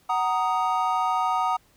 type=chord; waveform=triangle; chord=D# minor; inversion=first; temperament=just; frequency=746.7 / 933.4 / 1244.5 Hz; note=F#5 / A#5 / D#6; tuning=+16 / +2 / 0 cents; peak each=-24 dBFS; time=0.09-1.57 s; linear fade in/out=10 ms; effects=pink hiss -61 dBFS RMS until 1.76 s